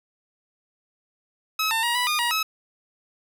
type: tone with pitch steps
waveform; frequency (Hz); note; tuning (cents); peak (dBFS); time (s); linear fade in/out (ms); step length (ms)
15% pulse; 1285 / 900 / 950 / 984 / 1220 / 953 / 1289; E6 / A5 / A#5 / B5 / D#6 / A#5 / E6; -45 / +39 / +33 / -7 / -34 / +38 / -39; -15; 1.59-2.43; 5; 120
effects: none